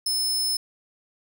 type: tone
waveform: sawtooth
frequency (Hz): 5230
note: E8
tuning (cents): -15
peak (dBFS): -20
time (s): 0.06-0.57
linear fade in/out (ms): 5
effects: none